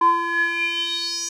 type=tone with band-pass filter sweep; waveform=square; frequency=340 Hz; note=F4; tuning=46 cents flat; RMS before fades=-22 dBFS; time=0.01-1.29 s; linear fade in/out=5 ms; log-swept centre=940 to 6300 Hz; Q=7.6; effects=none